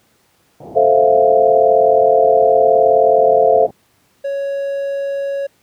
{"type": "low-pass noise", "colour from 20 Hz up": "white", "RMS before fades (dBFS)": -33, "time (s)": [0.6, 3.71], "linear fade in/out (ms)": 5, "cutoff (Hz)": 760, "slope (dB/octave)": 48}
{"type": "chord", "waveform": "sine", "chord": "F major seventh", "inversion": "first", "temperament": "equal with one note detuned", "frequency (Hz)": [438.5, 523.3, 659.3, 698.5], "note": ["A4", "C5", "E5", "F5"], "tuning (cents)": [-6, 0, 0, 0], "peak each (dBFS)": -14, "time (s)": [0.75, 3.67], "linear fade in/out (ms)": 20}
{"type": "tone", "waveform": "triangle", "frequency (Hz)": 556, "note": "C#5", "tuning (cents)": 5, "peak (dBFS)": -16, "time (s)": [4.24, 5.47], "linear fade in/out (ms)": 10}
{"effects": ["pink hiss -57 dBFS RMS until 5.62 s", "high-pass 100 Hz 12 dB/octave"]}